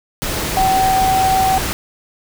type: tone in noise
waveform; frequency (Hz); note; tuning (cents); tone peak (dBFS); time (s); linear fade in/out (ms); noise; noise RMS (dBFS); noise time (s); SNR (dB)
sine; 762; G5; -49; -12; 0.57-1.58; 0; pink; -21; 0.22-1.73; +6
effects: none